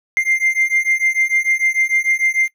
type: beating tone pair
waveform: triangle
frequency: 2095 / 2101.7 Hz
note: C7 / C7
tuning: +2 / +7 cents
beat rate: 6.7 Hz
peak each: -16 dBFS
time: 0.17-2.48 s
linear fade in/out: 0 ms
effects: noise-tail reverb RT60 0.1 s tail -19 dB re dry